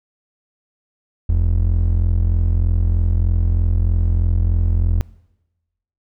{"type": "ring-modulated tone", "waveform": "triangle", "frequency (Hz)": 63.9, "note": "C2", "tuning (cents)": -40, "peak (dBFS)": -8, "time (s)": [1.29, 5.01], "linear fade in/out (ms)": 0, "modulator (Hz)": 21.6, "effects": ["noise-tail reverb RT60 1.0 s tail -23 dB re dry"]}